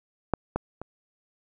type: clicks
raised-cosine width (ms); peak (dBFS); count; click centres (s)
1; -8 / -12 / -22; 3; 0.337 / 0.56 / 0.816
effects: none